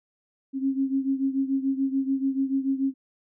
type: beating tone pair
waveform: sine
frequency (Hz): 268.2 / 275.1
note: C4 / C#4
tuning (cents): +43 / -13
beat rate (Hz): 6.9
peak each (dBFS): -24 / -28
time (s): 0.53-2.94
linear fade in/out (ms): 50
effects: none